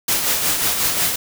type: noise with tremolo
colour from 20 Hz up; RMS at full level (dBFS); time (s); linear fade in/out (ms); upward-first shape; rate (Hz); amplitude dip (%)
white; -17; 0.08-1.16; 5; triangle; 5.5; 50
effects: none